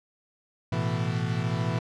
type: chord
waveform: 40% pulse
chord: A suspended second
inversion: none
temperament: equal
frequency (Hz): 110 / 123.47 / 164.81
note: A2 / B2 / E3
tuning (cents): 0 / 0 / 0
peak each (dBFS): -29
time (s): 0.72-1.79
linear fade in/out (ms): 5
effects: low-pass 5000 Hz 12 dB/octave